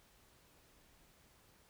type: silence
effects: pink hiss -67 dBFS RMS until 1.69 s